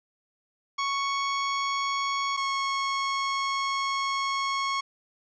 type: tone pair in turn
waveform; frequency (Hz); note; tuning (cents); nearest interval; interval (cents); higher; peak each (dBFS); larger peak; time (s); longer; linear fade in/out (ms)
sawtooth; 1108.7 / 1097.2; C#6 / C#6; 0 / -18; unison; 18; first; -22; neither; 0.78-2.37 / 2.37-4.81; second; 10
effects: resampled to 16000 Hz + 10-bit